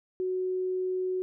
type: tone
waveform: sine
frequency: 370 Hz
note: F#4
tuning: in tune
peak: -27 dBFS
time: 0.2-1.22 s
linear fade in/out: 0 ms
effects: none